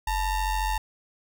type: ring-modulated tone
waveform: square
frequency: 460 Hz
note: A#4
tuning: 23 cents flat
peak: -22 dBFS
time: 0.07-0.78 s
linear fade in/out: 5 ms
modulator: 413 Hz
effects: none